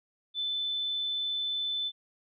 sine tone, 3517 Hz, A7, 1 cent flat, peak -29 dBFS, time 0.34-1.92 s, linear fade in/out 50 ms, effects none

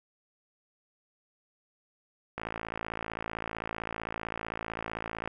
click train, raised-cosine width 0.5 ms, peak -19 dBFS, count 162, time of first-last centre 2.38-5.276 s, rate 55.6 Hz, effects none

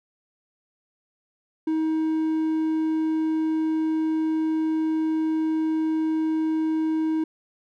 triangle tone, 316.6 Hz, D#4, 30 cents sharp, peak -19 dBFS, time 1.67-7.24 s, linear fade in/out 5 ms, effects none

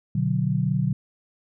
sine chord, B minor, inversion none, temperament just, 123.47 / 148.16 / 185.21 Hz, B2 / D3 / F#3, 0 / +16 / +2 cents, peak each -25 / -24 / -25 dBFS, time 0.15-0.93 s, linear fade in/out 5 ms, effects none

